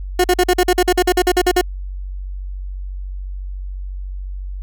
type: tone bursts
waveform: 30% pulse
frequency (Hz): 361.1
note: F#4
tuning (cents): -42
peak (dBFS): -8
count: 15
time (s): 0.19-1.613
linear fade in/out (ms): 5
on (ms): 51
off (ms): 47
effects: added 47 Hz sine -24 dBFS peak until 4.62 s